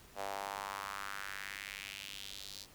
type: tone with high-pass filter sweep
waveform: sawtooth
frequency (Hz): 99.1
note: G2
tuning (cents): +19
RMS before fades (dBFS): -44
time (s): 0.15-2.67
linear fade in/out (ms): 50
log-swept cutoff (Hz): 640 to 4600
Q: 2.6
effects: pink hiss -59 dBFS RMS until 2.74 s